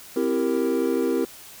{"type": "chord", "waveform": "triangle", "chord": "C dominant seventh", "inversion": "none", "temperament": "equal with one note detuned", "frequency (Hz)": [261.6, 333.1, 392, 466.2], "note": ["C4", "E4", "G4", "Bb4"], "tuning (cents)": [0, 18, 0, 0], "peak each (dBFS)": -24, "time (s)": [0.16, 1.25], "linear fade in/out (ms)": 5, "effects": ["white hiss -44 dBFS RMS until 1.6 s"]}